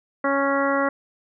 harmonic tone, 277.2 Hz, C#4, in tune, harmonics 1 / 2 / 3 / 4 / 5 / 6 / 7, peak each -25 / -23 / -30 / -26 / -27 / -32 / -30 dBFS, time 0.24-0.89 s, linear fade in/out 5 ms, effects none

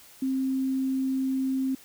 sine tone, 264.5 Hz, C4, 19 cents sharp, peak -24 dBFS, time 0.22-1.75 s, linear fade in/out 5 ms, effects white hiss -52 dBFS RMS until 1.84 s

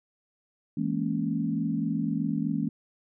sine chord, A# half-diminished seventh, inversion second, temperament equal with one note detuned, 164.81 / 209.5 / 233.1 / 277.2 Hz, E3 / G#3 / A#3 / C#4, 0 / +15 / 0 / 0 cents, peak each -31 dBFS, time 0.77-2.69 s, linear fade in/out 5 ms, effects none

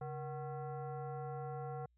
sine tone with frequency modulation, 138.59 Hz, C#3, in tune, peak -40 dBFS, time 0.01-1.86 s, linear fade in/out 5 ms, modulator 612 Hz, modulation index 1.2, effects added 60 Hz sine -70 dBFS peak until 1.97 s

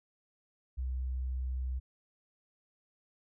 sine tone, 63.9 Hz, C2, 40 cents flat, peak -32 dBFS, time 0.77-1.8 s, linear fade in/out 20 ms, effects none

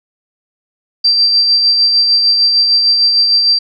sine tone with tremolo, 4699 Hz, D8, in tune, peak -6 dBFS, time 1.04-3.59 s, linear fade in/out 10 ms, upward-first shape sine, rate 6.6 Hz, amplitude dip 35%, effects none

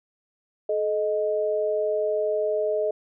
sine tone pair together, 430 / 622.3 Hz, A4 / D#5, -40 / 0 cents, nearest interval tritone, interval 640 cents, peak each -25 / -24 dBFS, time 0.69-2.91 s, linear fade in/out 5 ms, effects none

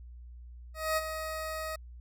20% pulse tone with ADSR envelope, 631 Hz, D#5, 24 cents sharp, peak -21 dBFS, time 0.74-1.76 s, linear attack 230 ms, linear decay 32 ms, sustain -9 dB, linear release 7 ms, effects added 60 Hz sine -45 dBFS peak until 2 s

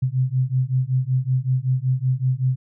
sine beating tone pair, 126.6 / 131.9 Hz, B2 / C3, +43 / +14 cents, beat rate 5.3 Hz, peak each -21 dBFS, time 0.02-2.56 s, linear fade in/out 10 ms, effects none

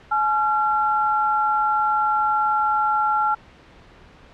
sine tone pair together, 851 / 1369.7 Hz, G#5 / F6, +42 / -34 cents, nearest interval minor sixth, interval 824 cents, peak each -20 dBFS, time 0.11-3.35 s, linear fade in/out 10 ms, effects pink hiss -48 dBFS RMS until 4.33 s + low-pass 3000 Hz 12 dB/octave

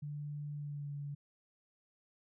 sine tone with pitch glide, 146.83 to 143.56 Hz, D3 to D3, 0 to -39 cents, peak -39 dBFS, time 0.02-1.15 s, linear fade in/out 10 ms, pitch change -39 cents, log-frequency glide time 0.54-0.91 s, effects none

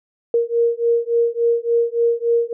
sine beating tone pair, 466.2 / 469.7 Hz, A#4 / A#4, 0 / +13 cents, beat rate 3.5 Hz, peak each -18 dBFS, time 0.34-2.53 s, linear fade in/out 2 ms, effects none

